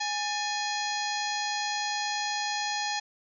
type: harmonic tone with a mistuned harmonic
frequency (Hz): 830.6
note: G#5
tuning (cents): 0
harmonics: 1 / 2 / 3 / 4 / 5 / 6 / 7 / 8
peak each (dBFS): -32 / -35 / -39 / -39 / -36 / -39 / -43 / -40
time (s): 0-3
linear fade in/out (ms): 10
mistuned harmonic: 2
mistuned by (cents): +120
effects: none